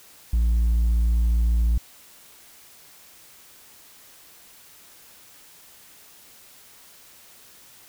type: tone with hard clipping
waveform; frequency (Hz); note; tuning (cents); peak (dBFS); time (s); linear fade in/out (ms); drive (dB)
triangle; 57.3; A#1; -29; -16; 0.33-1.78; 5; 1
effects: white hiss -50 dBFS RMS until 7.88 s